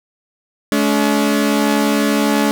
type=tone pair together; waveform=sawtooth; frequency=213.3 / 284.9 Hz; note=G#3 / C#4; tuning=+46 / +48 cents; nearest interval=perfect fourth; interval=502 cents; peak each=-12 dBFS; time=0.72-2.51 s; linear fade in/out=0 ms; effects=none